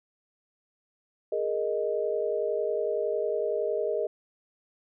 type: chord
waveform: sine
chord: Ab suspended second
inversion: none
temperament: equal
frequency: 415.3 / 466.2 / 622.3 Hz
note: Ab4 / Bb4 / Eb5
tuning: 0 / 0 / 0 cents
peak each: -30 dBFS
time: 1.32-4.07 s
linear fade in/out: 5 ms
effects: none